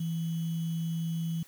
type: tone with sample-and-hold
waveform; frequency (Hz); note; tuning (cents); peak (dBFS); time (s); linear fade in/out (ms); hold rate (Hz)
sine; 164.81; E3; 0; -29; 0-1.43; 5; 3150
effects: white hiss -57 dBFS RMS until 1.47 s